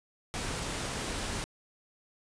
pink noise, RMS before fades -35 dBFS, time 0.34-1.44 s, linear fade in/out 0 ms, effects resampled to 22050 Hz

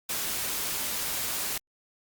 white noise, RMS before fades -31 dBFS, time 0.09-1.58 s, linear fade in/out 5 ms, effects Opus 48 kbps

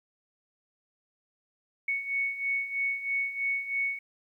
sine beating tone pair, 2217 / 2220.1 Hz, C#7 / C#7, 0 / +2 cents, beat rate 3.1 Hz, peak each -34 / -29 dBFS, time 1.88-3.99 s, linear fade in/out 5 ms, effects 11-bit

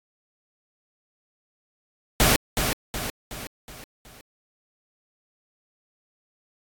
pink noise with echo, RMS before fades -18 dBFS, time 2.2-2.36 s, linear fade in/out 0 ms, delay 370 ms, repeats 5, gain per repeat -6 dB, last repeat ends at 4.21 s, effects AAC 64 kbps

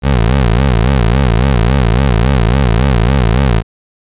20% pulse tone with vibrato, 61.74 Hz, B1, in tune, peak -3 dBFS, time 0.02-3.63 s, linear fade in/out 50 ms, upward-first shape sine, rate 3.6 Hz, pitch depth 220 cents each way, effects resampled to 8000 Hz

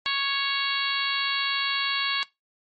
harmonic tone, 554.4 Hz, C#5, in tune, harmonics 2 / 3 / 4 / 5 / 6 / 7 / 8, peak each -31 / -31 / -31 / -31 / -31 / -31 / -31 dBFS, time 0.06-2.23 s, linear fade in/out 0 ms, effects noise-tail reverb RT60 0.2 s tail -21 dB re dry + MP3 32 kbps

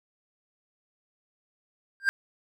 triangle tone with exponential growth, 1591 Hz, G6, 25 cents sharp, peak -13 dBFS, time 2-2.09 s, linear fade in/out 0 ms, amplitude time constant 18 ms, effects none

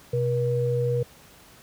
sine tone pair together, 126.71 / 479.4 Hz, B2 / A#4, +45 / +48 cents, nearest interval octave + major seventh, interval 2303 cents, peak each -24 dBFS, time 0.13-1.03 s, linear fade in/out 5 ms, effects pink hiss -51 dBFS RMS until 1.62 s + high-pass 60 Hz 12 dB/octave

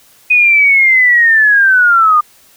sine linear sweep, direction down, 2500 to 1200 Hz, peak -5 dBFS, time 0.3-2.21 s, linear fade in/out 10 ms, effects white hiss -46 dBFS RMS until 2.56 s

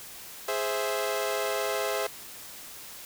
sawtooth chord, Ab augmented, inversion none, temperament equal, 415.3 / 523.3 / 659.3 Hz, Ab4 / C5 / E5, 0 / 0 / 0 cents, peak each -28 dBFS, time 0.48-2.07 s, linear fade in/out 5 ms, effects white hiss -44 dBFS RMS until 3.05 s

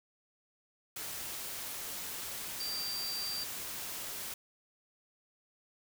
sine tone in noise, 4699 Hz, D8, in tune, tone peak -36 dBFS, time 2.6-3.44 s, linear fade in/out 5 ms, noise white, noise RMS -41 dBFS, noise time 0.96-4.34 s, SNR +2 dB, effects none

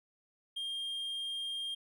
triangle tone, 3211 Hz, G7, 41 cents sharp, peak -34 dBFS, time 0.56-1.75 s, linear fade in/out 10 ms, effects none

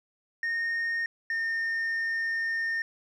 sine tone pair in turn, 1843 / 1822.9 Hz, A#6 / A#6, -20 / -39 cents, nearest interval unison, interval 19 cents, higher first, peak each -24 / -24 dBFS, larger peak neither, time 0.43-1.06 / 1.3-2.82 s, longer second, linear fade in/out 2 ms, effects tanh soft clip ceiling -26 dBFS + 11-bit

